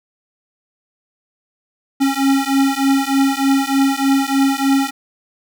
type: beating tone pair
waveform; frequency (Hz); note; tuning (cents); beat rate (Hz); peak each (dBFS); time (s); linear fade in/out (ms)
square; 271.2 / 274.5; C#4 / C#4; -38 / -17; 3.3; -17; 2-4.91; 20
effects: none